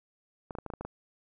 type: clicks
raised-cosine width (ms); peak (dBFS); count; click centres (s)
1; -24; 8; 0.508 / 0.552 / 0.586 / 0.663 / 0.702 / 0.737 / 0.81 / 0.85
effects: none